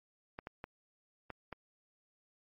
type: clicks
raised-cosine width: 0.5 ms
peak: -27 dBFS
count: 5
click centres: 0.389 / 0.471 / 0.641 / 1.303 / 1.527 s
effects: MP3 32 kbps